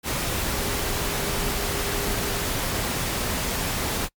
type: tone in noise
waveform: sine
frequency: 404.1 Hz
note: G#4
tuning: 47 cents flat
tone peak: -35 dBFS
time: 0.54-2.47 s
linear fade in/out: 50 ms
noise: pink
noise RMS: -26 dBFS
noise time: 0.03-4.09 s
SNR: -12 dB
effects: noise-tail reverb RT60 0.1 s tail -25 dB re dry + MP3 96 kbps